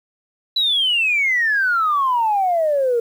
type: exponential sweep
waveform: sine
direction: down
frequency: 3999 to 459.2 Hz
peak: -14 dBFS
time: 0.56-3 s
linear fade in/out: 5 ms
effects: tanh soft clip ceiling -10 dBFS + 8-bit